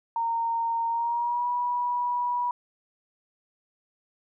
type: tone with pitch glide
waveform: sine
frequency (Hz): 922 to 973.4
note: A#5 to B5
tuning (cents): -19 to -25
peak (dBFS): -24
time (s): 0.16-2.51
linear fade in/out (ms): 2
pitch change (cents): +94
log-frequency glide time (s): 0.88-1.48
effects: none